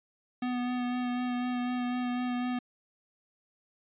square tone with vibrato, 247.3 Hz, B3, 3 cents sharp, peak -30 dBFS, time 0.42-2.59 s, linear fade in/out 5 ms, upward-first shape sine, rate 4 Hz, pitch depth 15 cents each way, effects resampled to 8000 Hz

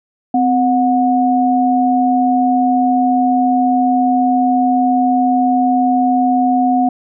sine tone pair together, 257.3 / 728.3 Hz, C4 / F#5, -29 / -28 cents, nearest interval octave + tritone, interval 1801 cents, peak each -13 / -13 dBFS, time 0.34-6.89 s, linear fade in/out 5 ms, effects none

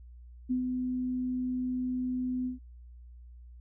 sine tone with ADSR envelope, 252.7 Hz, B3, 40 cents sharp, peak -25 dBFS, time 0.49-2.59 s, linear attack 21 ms, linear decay 110 ms, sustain -4 dB, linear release 130 ms, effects added 60 Hz sine -47 dBFS peak until 3.6 s

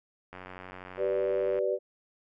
click train, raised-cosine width 0.5 ms, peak -28 dBFS, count 117, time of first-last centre 0.33-1.588 s, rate 92.2 Hz
sine chord, G major, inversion none, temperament equal with one note detuned, 384.6 / 493.9 / 587.3 Hz, G4 / B4 / D5, -33 / 0 / 0 cents, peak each -30 dBFS, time 0.97-1.79 s, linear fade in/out 50 ms
effects none

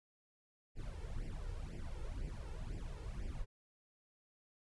brown noise with flanger, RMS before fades -43 dBFS, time 0.75-3.46 s, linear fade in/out 50 ms, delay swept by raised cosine 0.38 to 2.28 ms, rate 2 Hz, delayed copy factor +0.95, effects resampled to 24000 Hz

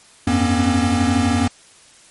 square tone cluster, 88 / 99.9 / 239.4 / 266.3 / 278.5 Hz, F2 / G2 / A#3 / C4 / C#4, +14 / +33 / +46 / +31 / +8 cents, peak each -22 / -26 / -19 / -22 / -25 dBFS, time 0.27-1.48 s, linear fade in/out 5 ms, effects white hiss -48 dBFS RMS until 2.1 s + MP3 48 kbps

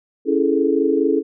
sine chord, A major seventh, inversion first, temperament equal, 277.2 / 329.6 / 415.3 / 440 Hz, C#4 / E4 / G#4 / A4, 0 / 0 / 0 / 0 cents, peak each -20 dBFS, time 0.25-1.23 s, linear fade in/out 50 ms, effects none

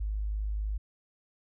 sine tone, 51.91 Hz, G#1, in tune, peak -29 dBFS, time 0-0.78 s, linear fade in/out 10 ms, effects none

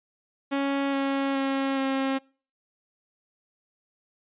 sawtooth tone with pitch steps, 277.2 / 274.3 / 271.5 / 268.7 Hz, C#4 / C#4 / C#4 / C4, 0 / -18 / -36 / +46 cents, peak -20 dBFS, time 0.51-2.19 s, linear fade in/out 20 ms, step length 420 ms, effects noise-tail reverb RT60 0.4 s tail -26 dB re dry + resampled to 8000 Hz

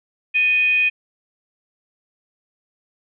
sine tone with frequency modulation, 2489 Hz, D#7, in tune, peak -14 dBFS, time 0.34-0.9 s, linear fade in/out 20 ms, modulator 694 Hz, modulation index 0.24, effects none

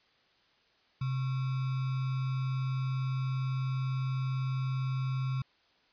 sine tone with sample-and-hold, 131.1 Hz, C3, 4 cents sharp, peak -29 dBFS, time 1.01-5.42 s, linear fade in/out 5 ms, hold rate 1225 Hz, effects white hiss -67 dBFS RMS until 5.92 s + resampled to 11025 Hz

